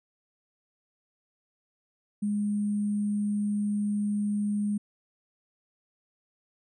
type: tone with sample-and-hold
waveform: sine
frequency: 206.7 Hz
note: G#3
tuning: 8 cents flat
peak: -25 dBFS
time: 2.22-4.78 s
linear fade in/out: 10 ms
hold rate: 8820 Hz
effects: resampled to 24000 Hz

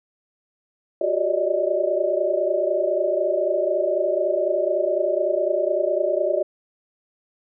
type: tone cluster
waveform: sine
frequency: 361.4 / 391.2 / 571 / 595 / 625 Hz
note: F#4 / G4 / D5 / D5 / D#5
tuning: -41 / -4 / -49 / +22 / +8 cents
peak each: -27 / -28 / -25 / -24 / -24 dBFS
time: 1.01-6.43 s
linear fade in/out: 5 ms
effects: none

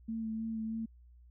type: tone with vibrato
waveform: sine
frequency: 222.7 Hz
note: A3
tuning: 21 cents sharp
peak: -34 dBFS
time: 0.08-0.86 s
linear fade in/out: 10 ms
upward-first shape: sine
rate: 3.2 Hz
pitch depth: 19 cents each way
effects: added 60 Hz sine -55 dBFS peak until 1.3 s

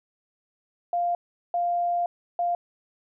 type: tone bursts at uneven times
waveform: sine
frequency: 698 Hz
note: F5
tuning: 1 cent flat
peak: -22 dBFS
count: 3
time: 0.93-1.15 / 1.54-2.06 / 2.39-2.55 s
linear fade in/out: 2 ms
effects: none

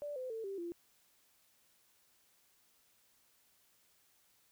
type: tone with pitch steps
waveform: sine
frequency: 584 / 511.3 / 447.7 / 392 / 343.3 Hz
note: D5 / C5 / A4 / G4 / F4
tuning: -10 / -40 / +30 / 0 / -30 cents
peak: -39 dBFS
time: 0.02-0.72 s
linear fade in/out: 0 ms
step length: 140 ms
effects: white hiss -71 dBFS RMS until 4.51 s

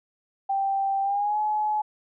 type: tone with pitch glide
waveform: sine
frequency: 784 to 850 Hz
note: G5 to G#5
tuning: 0 to +40 cents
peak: -22 dBFS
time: 0.49-1.82 s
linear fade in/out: 10 ms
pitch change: +140 cents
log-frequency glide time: 1.02-1.39 s
effects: none

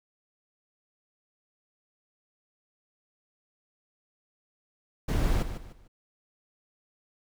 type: noise with echo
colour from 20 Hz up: brown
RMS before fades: -25 dBFS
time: 5.08-5.43 s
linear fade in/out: 10 ms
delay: 150 ms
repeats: 3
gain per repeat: -10 dB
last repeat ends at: 5.88 s
effects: none

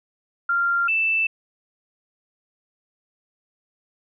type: tone pair in turn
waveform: sine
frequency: 1389 / 2649 Hz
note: F6 / E7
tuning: -10 / +8 cents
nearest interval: major seventh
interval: 1118 cents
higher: second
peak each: -18 dBFS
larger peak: neither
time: 0.49-0.88 / 0.88-1.27 s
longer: neither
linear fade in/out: 5 ms
effects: none

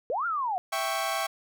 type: linear two-way sweep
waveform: sine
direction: up then down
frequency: 438.3 to 1428 to 699 Hz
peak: -26 dBFS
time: 0.1-0.58 s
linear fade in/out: 0 ms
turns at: 0.26 s
type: chord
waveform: sawtooth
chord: C# diminished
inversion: first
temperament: equal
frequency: 659.3 / 784 / 1108.7 Hz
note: E5 / G5 / C#6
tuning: 0 / 0 / 0 cents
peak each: -28 dBFS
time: 0.72-1.27 s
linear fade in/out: 10 ms
effects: none

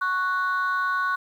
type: tone pair together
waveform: sine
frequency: 1108.7 / 1480 Hz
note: C#6 / F#6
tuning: 0 / 0 cents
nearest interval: perfect fourth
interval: 500 cents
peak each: -23 dBFS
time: 0.01-1.16 s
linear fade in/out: 10 ms
effects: tanh soft clip ceiling -18 dBFS + 9-bit

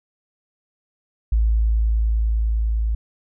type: tone with level ramp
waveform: sine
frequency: 55 Hz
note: A1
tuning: in tune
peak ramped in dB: -14 to -18 dBFS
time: 1.32-2.95 s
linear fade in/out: 5 ms
effects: none

